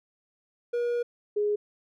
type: tone pair in turn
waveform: triangle / sine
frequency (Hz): 478.9 / 415.8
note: A#4 / G#4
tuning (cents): +47 / +2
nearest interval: major second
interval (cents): 245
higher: first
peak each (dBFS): -23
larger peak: neither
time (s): 0.73-1.03 / 1.36-1.56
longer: first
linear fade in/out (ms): 10
effects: none